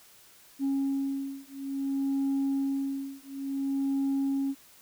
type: beating tone pair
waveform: sine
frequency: 273.6 / 274.17 Hz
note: C#4 / C#4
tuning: -23 / -19 cents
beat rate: 0.57 Hz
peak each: -29 dBFS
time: 0.59-4.55 s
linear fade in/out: 50 ms
effects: tanh soft clip ceiling -23 dBFS + white hiss -56 dBFS RMS until 4.81 s